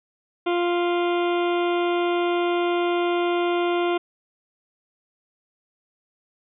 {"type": "harmonic tone", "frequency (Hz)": 349.2, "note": "F4", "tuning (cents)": 0, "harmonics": [1, 2, 3, 4, 6, 7, 8, 9, 10], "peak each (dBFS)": [-21, -27, -31, -33, -37, -38, -39, -40, -41], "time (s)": [0.46, 3.98], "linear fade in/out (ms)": 10, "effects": []}